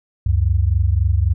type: tone pair together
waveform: sine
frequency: 70.4 / 94.1 Hz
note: C#2 / F#2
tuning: +27 / +30 cents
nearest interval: perfect fourth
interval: 503 cents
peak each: -16 dBFS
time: 0.26-1.34 s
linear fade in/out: 5 ms
effects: none